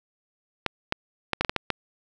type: clicks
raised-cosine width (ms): 0.3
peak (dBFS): -7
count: 8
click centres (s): 0.663 / 0.924 / 1.333 / 1.41 / 1.448 / 1.495 / 1.563 / 1.703
effects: none